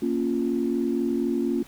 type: chord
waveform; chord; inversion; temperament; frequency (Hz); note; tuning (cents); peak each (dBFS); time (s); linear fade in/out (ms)
sine; Bb minor; none; equal; 233.1 / 277.2 / 349.2; Bb3 / Db4 / F4; 0 / 0 / 0; -26; 0.02-1.63; 5
effects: tanh soft clip ceiling -13 dBFS + pink hiss -50 dBFS RMS until 1.67 s